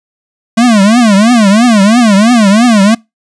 square tone with vibrato, 219 Hz, A3, 8 cents flat, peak -4 dBFS, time 0.57-2.95 s, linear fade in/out 10 ms, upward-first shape triangle, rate 3 Hz, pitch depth 250 cents each way, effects noise-tail reverb RT60 0.2 s tail -24 dB re dry + resampled to 22050 Hz

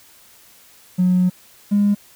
triangle tone pair in turn, 181.8 / 204.1 Hz, F#3 / G#3, -30 / -30 cents, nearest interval major second, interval 200 cents, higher second, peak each -9 dBFS, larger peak neither, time 0.98-1.3 / 1.71-1.95 s, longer first, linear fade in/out 20 ms, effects tanh soft clip ceiling -10 dBFS + white hiss -49 dBFS RMS until 2.15 s

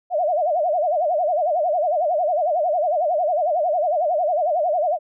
sine tone with vibrato, 657 Hz, E5, 6 cents flat, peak -17 dBFS, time 0.1-4.99 s, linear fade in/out 50 ms, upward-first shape sine, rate 11 Hz, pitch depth 200 cents each way, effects none

